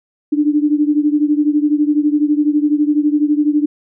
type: beating tone pair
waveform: sine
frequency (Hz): 293.7 / 305.7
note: D4 / D#4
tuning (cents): 0 / -30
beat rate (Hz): 12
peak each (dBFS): -13 / -16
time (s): 0.32-3.66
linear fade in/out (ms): 10
effects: none